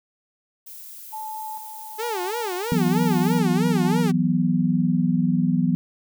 violet noise, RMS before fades -40 dBFS, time 0.66-3.39 s, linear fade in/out 10 ms
sine tone with tremolo, 869 Hz, A5, 22 cents flat, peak -30 dBFS, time 1.12-4.01 s, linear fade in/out 20 ms, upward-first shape square, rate 1.1 Hz, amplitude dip 55%
sawtooth tone with vibrato, 413.1 Hz, G#4, 9 cents flat, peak -22 dBFS, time 1.98-4.12 s, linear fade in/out 20 ms, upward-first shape sine, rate 3.1 Hz, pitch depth 260 cents each way
sine chord, E suspended second, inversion none, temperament equal, 164.81 / 185 / 246.9 Hz, E3 / F#3 / B3, 0 / 0 / 0 cents, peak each -22 dBFS, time 2.72-5.75 s, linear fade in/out 0 ms
effects none

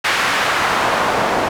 pink noise with band-pass filter sweep, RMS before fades -17 dBFS, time 0.04-1.49 s, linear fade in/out 10 ms, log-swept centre 1900 to 700 Hz, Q 1, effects none

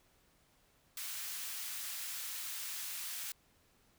white high-pass noise, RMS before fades -42 dBFS, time 0.97-3.32 s, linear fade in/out 2 ms, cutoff 1400 Hz, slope 12 dB/octave, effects pink hiss -70 dBFS RMS until 3.98 s

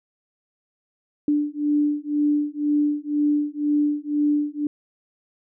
sine beating tone pair, 293.7 / 295.7 Hz, D4 / D4, 0 / +12 cents, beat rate 2 Hz, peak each -22 dBFS, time 1.28-4.67 s, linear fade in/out 2 ms, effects none

